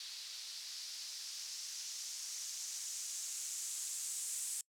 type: noise with low-pass filter sweep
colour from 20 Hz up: violet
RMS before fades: -44 dBFS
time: 0-4.61 s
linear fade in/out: 2 ms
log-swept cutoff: 4400 to 8100 Hz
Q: 2.6
effects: noise-tail reverb RT60 0.1 s tail -25 dB re dry